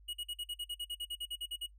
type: tone bursts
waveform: square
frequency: 2900 Hz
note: F#7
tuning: 35 cents flat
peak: -38 dBFS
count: 16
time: 0.08-1.664 s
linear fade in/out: 10 ms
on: 54 ms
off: 48 ms
effects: noise-tail reverb RT60 0.1 s tail -17 dB re dry + added 50 Hz sine -56 dBFS peak until 1.78 s